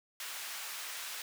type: high-pass noise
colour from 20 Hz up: pink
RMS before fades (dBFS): -42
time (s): 0.2-1.22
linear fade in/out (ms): 2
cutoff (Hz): 1400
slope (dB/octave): 12
effects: none